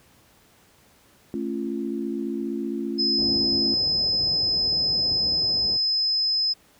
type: chord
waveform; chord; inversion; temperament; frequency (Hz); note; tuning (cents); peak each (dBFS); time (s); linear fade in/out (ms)
sine; A augmented; none; just; 220 / 275 / 343.8; A3 / C#4 / E#4; 0 / -14 / -27; -30; 1.34-3.74; 0
type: tone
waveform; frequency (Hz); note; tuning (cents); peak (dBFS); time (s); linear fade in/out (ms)
sine; 5100; D#8; +42; -20; 2.98-6.54; 20
type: low-pass noise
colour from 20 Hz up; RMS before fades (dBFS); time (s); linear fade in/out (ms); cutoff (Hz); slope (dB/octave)
pink; -36; 3.18-5.77; 10; 700; 24
effects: pink hiss -57 dBFS RMS until 6.79 s + high-pass 60 Hz 12 dB/octave